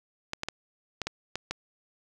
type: clicks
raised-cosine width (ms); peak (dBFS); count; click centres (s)
0.2; -14; 7; 0.334 / 0.434 / 0.486 / 1.017 / 1.07 / 1.356 / 1.51
effects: none